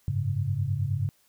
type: chord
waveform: sine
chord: F# suspended second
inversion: none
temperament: equal with one note detuned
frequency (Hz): 94.44 / 103.83 / 138.59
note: F#2 / G#2 / C#3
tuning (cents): +36 / 0 / 0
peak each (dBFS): -31 / -28 / -29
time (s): 0.08-1.09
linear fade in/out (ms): 0
effects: white hiss -65 dBFS RMS until 1.28 s